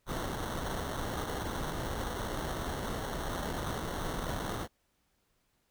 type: noise with sample-and-hold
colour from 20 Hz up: pink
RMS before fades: -36 dBFS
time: 0.06-4.68 s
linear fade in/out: 50 ms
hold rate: 2450 Hz
effects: pink hiss -75 dBFS RMS until 5.7 s